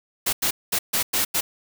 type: noise bursts at uneven times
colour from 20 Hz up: white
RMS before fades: -22 dBFS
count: 6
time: 0.26-0.33 / 0.42-0.51 / 0.72-0.79 / 0.93-1.03 / 1.13-1.25 / 1.34-1.41 s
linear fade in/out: 10 ms
effects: none